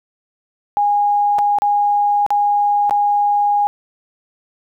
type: tone with dropouts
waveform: sine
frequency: 821 Hz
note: G#5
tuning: 20 cents flat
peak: -12 dBFS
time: 0.77-3.67 s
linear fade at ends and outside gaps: 0 ms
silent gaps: 1.385-1.389 / 1.586-1.62 / 2.264-2.305 / 2.896-2.909 s
effects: 9-bit